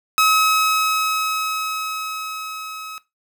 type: tone with level ramp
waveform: sawtooth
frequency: 1280 Hz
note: D#6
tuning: 49 cents sharp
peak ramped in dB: -9 to -28 dBFS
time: 0.18-2.98 s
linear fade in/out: 0 ms
effects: noise-tail reverb RT60 0.2 s tail -17 dB re dry